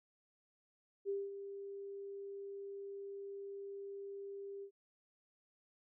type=tone with ADSR envelope; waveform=sine; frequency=397.4 Hz; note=G4; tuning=24 cents sharp; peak=-34 dBFS; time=1.05-4.71 s; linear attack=42 ms; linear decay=210 ms; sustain=-10 dB; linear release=82 ms; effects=none